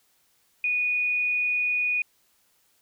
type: tone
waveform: sine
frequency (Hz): 2467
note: D#7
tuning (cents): -15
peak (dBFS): -22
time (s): 0.64-2.02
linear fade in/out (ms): 2
effects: white hiss -66 dBFS RMS until 2.81 s